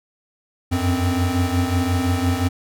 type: tone cluster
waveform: square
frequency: 88.1 / 93.8 / 259.8 Hz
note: F2 / F#2 / C4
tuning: +16 / +24 / -12 cents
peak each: -23 dBFS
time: 0.71-2.49 s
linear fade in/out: 20 ms
effects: none

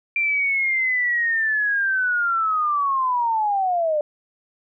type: linear sweep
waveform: sine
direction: down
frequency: 2371 to 585 Hz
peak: -18 dBFS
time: 0.16-4.01 s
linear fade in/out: 2 ms
effects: none

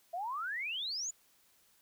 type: exponential sweep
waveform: sine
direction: up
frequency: 659.3 to 7120 Hz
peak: -35 dBFS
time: 0.13-1.11 s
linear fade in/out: 10 ms
effects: white hiss -68 dBFS RMS until 1.81 s

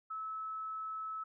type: tone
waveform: sine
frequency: 1300 Hz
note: E6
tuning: 24 cents flat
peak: -38 dBFS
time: 0.1-1.24 s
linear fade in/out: 10 ms
effects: none

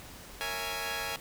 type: chord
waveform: 10% pulse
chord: A# half-diminished seventh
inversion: none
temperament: equal with one note detuned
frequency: 462.7 / 554.4 / 659.3 / 830.6 Hz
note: A#4 / C#5 / E5 / G#5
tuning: -13 / 0 / 0 / 0 cents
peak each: -32 / -33 / -32 / -28 dBFS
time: 0.41-1.16 s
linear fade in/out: 0 ms
effects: pink hiss -48 dBFS RMS until 1.2 s

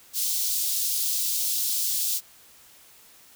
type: high-pass noise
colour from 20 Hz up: white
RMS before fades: -26 dBFS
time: 0.13-2.21 s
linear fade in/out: 50 ms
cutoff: 3700 Hz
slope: 24 dB/octave
effects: white hiss -53 dBFS RMS until 3.35 s

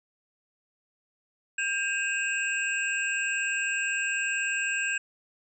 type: tone cluster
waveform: sine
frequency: 1599 / 2541 / 2760 / 7670 Hz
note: G6 / D#7 / F7 / A#8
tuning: +34 / +36 / -21 / +48 cents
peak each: -29 / -31 / -34 / -36 dBFS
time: 1.58-4.98 s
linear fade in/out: 5 ms
effects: none

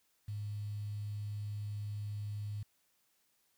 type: tone with quantisation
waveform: sine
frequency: 103.83 Hz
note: G#2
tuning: in tune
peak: -37 dBFS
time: 0.28-2.63 s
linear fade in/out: 5 ms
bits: 10
effects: white hiss -75 dBFS RMS until 3.57 s

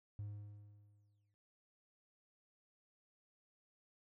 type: tone with exponential decay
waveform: triangle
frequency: 103.3 Hz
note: G#2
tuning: 9 cents flat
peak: -38 dBFS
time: 0.19-1.34 s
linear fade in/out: 0 ms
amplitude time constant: 250 ms
effects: tanh soft clip ceiling -37 dBFS

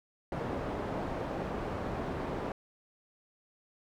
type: low-pass noise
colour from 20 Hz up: white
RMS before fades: -36 dBFS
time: 0.32-2.52 s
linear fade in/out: 2 ms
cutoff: 670 Hz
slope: 12 dB/octave
effects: none

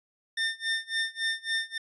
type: tone with tremolo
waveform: 25% pulse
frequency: 1806 Hz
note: A6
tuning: 45 cents sharp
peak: -21 dBFS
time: 0.37-1.78 s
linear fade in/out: 5 ms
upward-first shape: sine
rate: 3.6 Hz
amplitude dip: 95%
effects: resampled to 22050 Hz

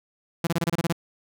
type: tone bursts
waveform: sawtooth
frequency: 168.4 Hz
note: E3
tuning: 37 cents sharp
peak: -17 dBFS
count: 9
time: 0.44-0.926 s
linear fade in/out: 5 ms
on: 30 ms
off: 27 ms
effects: none

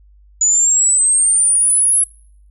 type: exponential sweep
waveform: sine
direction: up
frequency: 6890 to 10860 Hz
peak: -10 dBFS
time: 0.41-2.04 s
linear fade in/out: 5 ms
effects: noise-tail reverb RT60 0.6 s tail -25 dB re dry + added 50 Hz sine -44 dBFS peak until 2.5 s

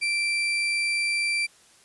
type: tone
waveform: 35% pulse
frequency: 2349 Hz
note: D7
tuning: in tune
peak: -21 dBFS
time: 0.01-1.47 s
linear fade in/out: 20 ms
effects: white hiss -56 dBFS RMS until 1.84 s + resampled to 24000 Hz

